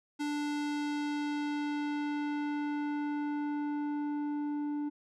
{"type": "tone with low-pass filter sweep", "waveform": "square", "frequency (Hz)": 293.7, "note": "D4", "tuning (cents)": 0, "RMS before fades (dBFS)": -34, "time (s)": [0.19, 4.9], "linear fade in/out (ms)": 20, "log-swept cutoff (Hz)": [8200, 630], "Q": 0.73, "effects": []}